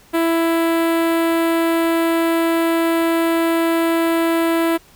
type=tone with notch filter; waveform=sawtooth; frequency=331.4 Hz; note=E4; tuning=9 cents sharp; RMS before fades=-17 dBFS; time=0.13-4.78 s; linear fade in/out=20 ms; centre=5800 Hz; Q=0.66; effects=pink hiss -49 dBFS RMS until 4.95 s